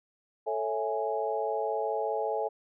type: chord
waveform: sine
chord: A major seventh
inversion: none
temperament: equal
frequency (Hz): 440 / 554.4 / 659.3 / 830.6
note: A4 / C#5 / E5 / G#5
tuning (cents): 0 / 0 / 0 / 0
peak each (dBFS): -32 / -35 / -34 / -33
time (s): 0.46-2.49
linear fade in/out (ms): 20
effects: none